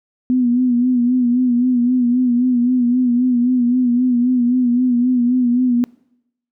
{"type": "tone with vibrato", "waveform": "sine", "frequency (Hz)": 246.9, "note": "B3", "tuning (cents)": 0, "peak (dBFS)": -12, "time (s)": [0.3, 5.84], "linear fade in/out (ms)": 0, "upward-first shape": "sine", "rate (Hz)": 3.8, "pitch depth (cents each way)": 58, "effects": ["noise-tail reverb RT60 0.8 s tail -23 dB re dry"]}